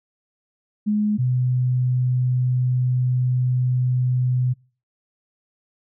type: tone pair in turn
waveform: sine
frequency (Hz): 210 / 126.03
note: G#3 / B2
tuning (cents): +19 / +36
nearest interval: major sixth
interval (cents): 883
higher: first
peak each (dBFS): -17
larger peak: neither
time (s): 0.86-1.18 / 1.18-4.54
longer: second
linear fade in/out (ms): 20
effects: noise-tail reverb RT60 0.4 s tail -26 dB re dry